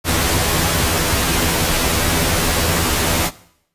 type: noise with comb filter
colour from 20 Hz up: pink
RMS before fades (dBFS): -17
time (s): 0.04-3.31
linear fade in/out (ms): 50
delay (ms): 12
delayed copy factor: +0.9
effects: noise-tail reverb RT60 0.7 s tail -19 dB re dry + resampled to 32000 Hz